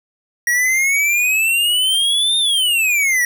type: exponential two-way sweep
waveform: square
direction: up then down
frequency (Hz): 1897 to 3663 to 1897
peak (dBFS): -14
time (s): 0.47-3.25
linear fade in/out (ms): 2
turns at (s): 2.38
effects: none